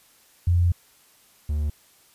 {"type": "tone pair in turn", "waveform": ["sine", "triangle"], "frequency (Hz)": [87.31, 74.51], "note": ["F2", "D2"], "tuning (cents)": [0, 26], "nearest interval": "minor third", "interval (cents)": 274, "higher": "first", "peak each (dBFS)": [-16, -20], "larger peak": "first", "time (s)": [[0.47, 0.72], [1.49, 1.7]], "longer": "first", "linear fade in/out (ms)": 5, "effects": ["white hiss -57 dBFS RMS until 2.14 s", "resampled to 32000 Hz"]}